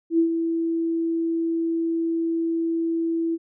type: tone with ADSR envelope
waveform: sine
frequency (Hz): 330.7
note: E4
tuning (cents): +6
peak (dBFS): -14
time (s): 0.1-3.38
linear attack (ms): 86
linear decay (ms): 98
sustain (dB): -7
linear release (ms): 40
effects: none